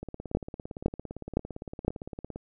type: two click trains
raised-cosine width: 2 ms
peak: -10 / -24 dBFS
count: 4 / 42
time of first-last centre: 0.35-1.881 / 0.03-2.36 s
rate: 1.96 / 17.6 Hz
effects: none